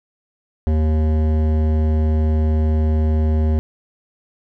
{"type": "tone with hard clipping", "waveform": "triangle", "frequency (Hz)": 77.78, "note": "D#2", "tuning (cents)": 0, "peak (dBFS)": -16, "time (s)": [0.67, 3.59], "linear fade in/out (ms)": 0, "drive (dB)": 18, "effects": []}